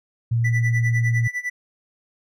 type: tone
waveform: sine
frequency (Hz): 116.54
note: A#2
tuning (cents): 0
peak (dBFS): -17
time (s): 0.31-1.28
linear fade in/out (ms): 10
type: tone with tremolo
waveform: triangle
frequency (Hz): 1975.5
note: B6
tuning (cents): 0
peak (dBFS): -20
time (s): 0.44-1.5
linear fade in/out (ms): 10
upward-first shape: sine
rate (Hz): 9.9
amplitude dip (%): 90
effects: none